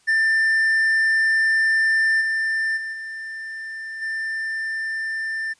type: tone with level steps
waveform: triangle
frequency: 1785 Hz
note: A6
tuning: 24 cents sharp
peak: -14 / -18 / -25 / -28 / -22 dBFS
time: 0.07-5.54 s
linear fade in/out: 20 ms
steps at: 2.2 / 2.76 / 2.92 / 4.01 s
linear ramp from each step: 20 ms
effects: white hiss -59 dBFS RMS until 5.59 s + resampled to 22050 Hz